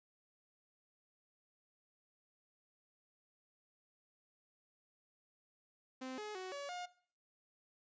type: tone with pitch steps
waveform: sawtooth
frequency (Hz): 259.3 / 422.4 / 372.2 / 567 / 714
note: C4 / G#4 / F#4 / C#5 / F5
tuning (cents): -15 / +29 / +10 / +39 / +38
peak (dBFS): -39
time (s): 6.01-6.86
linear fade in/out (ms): 10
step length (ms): 170
effects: noise-tail reverb RT60 0.5 s tail -18 dB re dry + resampled to 16000 Hz